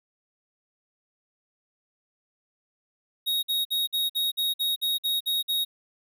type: tone bursts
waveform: square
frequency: 3762 Hz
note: A#7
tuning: 15 cents sharp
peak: -24 dBFS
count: 11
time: 3.26-5.65 s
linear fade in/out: 20 ms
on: 170 ms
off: 52 ms
effects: none